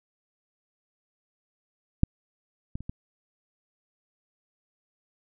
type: clicks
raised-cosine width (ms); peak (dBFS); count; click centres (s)
5; -6 / -20 / -27 / -21; 4; 2.034 / 2.755 / 2.806 / 2.895
effects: none